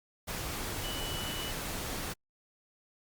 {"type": "tone in noise", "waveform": "sine", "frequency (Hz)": 2960, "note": "F#7", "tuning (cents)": 0, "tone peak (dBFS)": -40, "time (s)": [0.83, 1.52], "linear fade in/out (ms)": 20, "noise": "pink", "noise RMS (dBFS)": -37, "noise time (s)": [0.27, 2.14], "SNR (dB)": -6, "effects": ["Opus 48 kbps"]}